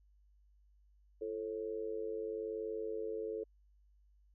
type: tone with amplitude modulation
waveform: sine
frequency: 440 Hz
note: A4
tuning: in tune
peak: -33 dBFS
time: 1.21-3.44 s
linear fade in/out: 10 ms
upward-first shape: sine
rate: 101 Hz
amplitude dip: 90%
effects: added 50 Hz sine -64 dBFS peak until 4.34 s